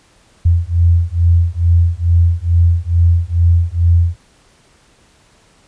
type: beating tone pair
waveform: sine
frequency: 84.3 / 86.6 Hz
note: E2 / F2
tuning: +39 / -14 cents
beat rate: 2.3 Hz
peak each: -12 dBFS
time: 0.45-4.16 s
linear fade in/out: 10 ms
effects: pink hiss -51 dBFS RMS until 5.67 s + resampled to 22050 Hz